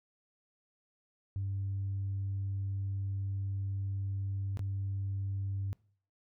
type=tone with dropouts; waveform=sine; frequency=98 Hz; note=G2; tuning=in tune; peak=-31 dBFS; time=1.36-5.73 s; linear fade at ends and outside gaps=0 ms; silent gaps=4.572-4.593 s; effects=noise-tail reverb RT60 0.5 s tail -24 dB re dry + tanh soft clip ceiling -29 dBFS